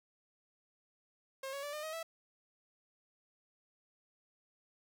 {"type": "tone with pitch steps", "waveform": "sawtooth", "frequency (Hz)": [536, 558.1, 581.1, 605.1, 630.1, 656.1], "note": ["C5", "C#5", "D5", "D#5", "D#5", "E5"], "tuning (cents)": [42, 12, -18, -48, 22, -8], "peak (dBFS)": -36, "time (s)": [1.43, 2.03], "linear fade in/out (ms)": 5, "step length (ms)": 100, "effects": []}